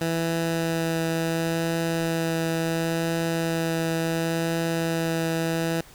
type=tone with vibrato; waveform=15% pulse; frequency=164.81 Hz; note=E3; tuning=in tune; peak=-17 dBFS; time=0.01-5.81 s; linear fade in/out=2 ms; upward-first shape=triangle; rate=0.71 Hz; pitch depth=11 cents each way; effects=pink hiss -49 dBFS RMS until 5.94 s